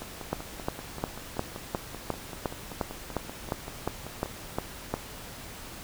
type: two click trains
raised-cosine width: 1 ms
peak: -24 / -13 dBFS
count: 23 / 14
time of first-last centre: 0.02-4.259 / 0.33-4.94 s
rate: 5.19 / 2.82 Hz
effects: pink hiss -43 dBFS RMS until 5.83 s